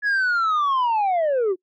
sine linear sweep, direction down, 1700 to 349.2 Hz, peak -15 dBFS, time 0.02-1.56 s, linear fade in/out 50 ms, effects noise-tail reverb RT60 0.1 s tail -24 dB re dry + tanh soft clip ceiling -17 dBFS

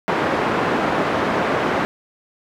pink band-pass noise, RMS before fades -20 dBFS, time 0.08-1.85 s, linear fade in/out 0 ms, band 240 to 1600 Hz, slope 12 dB/octave, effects none

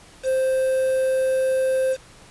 triangle tone with quantisation, 523.3 Hz, C5, in tune, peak -16 dBFS, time 0.23-1.97 s, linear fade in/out 50 ms, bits 6, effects pink hiss -48 dBFS RMS until 2.3 s + resampled to 24000 Hz

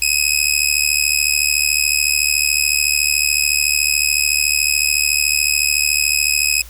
15% pulse tone with amplitude modulation, 2542 Hz, D#7, 36 cents sharp, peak -3 dBFS, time 0.02-6.62 s, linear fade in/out 2 ms, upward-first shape sine, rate 73.8 Hz, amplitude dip 90%, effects added 58 Hz sine -36 dBFS peak until 6.69 s + white hiss -42 dBFS RMS until 6.69 s

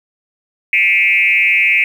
sine tone with frequency modulation, 2339 Hz, D7, 8 cents flat, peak -9 dBFS, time 0.73-1.84 s, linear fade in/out 2 ms, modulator 189 Hz, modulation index 1.4, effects 7-bit

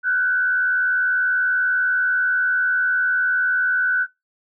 sine tone with frequency modulation, 1500 Hz, F#6, 23 cents sharp, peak -16 dBFS, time 0.03-4.07 s, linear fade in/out 50 ms, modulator 80.2 Hz, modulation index 0.58, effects noise-tail reverb RT60 0.2 s tail -23 dB re dry

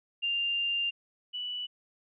sine tone pair in turn, 2794 / 2960 Hz, F7 / F#7, 0 / 0 cents, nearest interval minor second, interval 100 cents, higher second, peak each -27 / -33 dBFS, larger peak first, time 0.22-0.91 / 1.33-1.67 s, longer first, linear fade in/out 20 ms, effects none

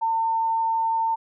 sine tone, 903 Hz, A5, 45 cents sharp, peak -20 dBFS, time 0.01-1.16 s, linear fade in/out 20 ms, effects none

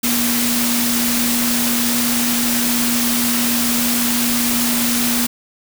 sine tone in noise, 239 Hz, A#3, 43 cents sharp, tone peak -19 dBFS, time 0.03-5.27 s, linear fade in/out 10 ms, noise white, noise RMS -19 dBFS, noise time 0.03-5.27 s, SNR -3 dB, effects none

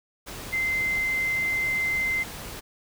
sine tone in noise, 2076 Hz, C7, 14 cents flat, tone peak -23 dBFS, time 0.52-2.24 s, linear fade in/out 20 ms, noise pink, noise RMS -38 dBFS, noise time 0.26-2.61 s, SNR +12 dB, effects none

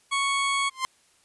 20% pulse tone, 1108.7 Hz, C#6, in tune, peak -18 dBFS, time 0.11-0.7 s, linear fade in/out 20 ms
sawtooth tone with exponential growth, 1046.5 Hz, C6, in tune, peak -17 dBFS, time 0.7-0.85 s, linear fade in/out 0 ms, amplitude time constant 31 ms
effects white hiss -62 dBFS RMS until 1.24 s + resampled to 24000 Hz

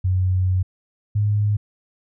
sine tone pair in turn, 92.5 / 104.11 Hz, F#2 / G#2, 0 / +5 cents, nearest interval major second, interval 205 cents, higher second, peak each -16 / -16 dBFS, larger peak neither, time 0.04-0.63 / 1.15-1.57 s, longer first, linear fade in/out 10 ms, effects none

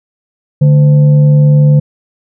sine tone with frequency modulation, 146.83 Hz, D3, in tune, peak -3 dBFS, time 0.61-1.8 s, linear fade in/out 10 ms, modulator 364 Hz, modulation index 0.31, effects none

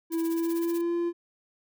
triangle tone with pitch glide, 329.6 to 343.4 Hz, E4 to F4, 0 to -29 cents, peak -23 dBFS, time 0.1-1.13 s, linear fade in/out 50 ms, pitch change +71 cents, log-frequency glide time 0.25-0.95 s
blue noise with tremolo, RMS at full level -40 dBFS, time 0.12-0.81 s, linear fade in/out 0 ms, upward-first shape sine, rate 16 Hz, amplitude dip 85%
effects none

